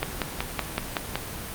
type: click train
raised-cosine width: 0.3 ms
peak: -8 dBFS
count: 7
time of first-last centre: 0.03-1.156 s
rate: 5.33 Hz
effects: pink hiss -35 dBFS RMS until 1.54 s + Opus 32 kbps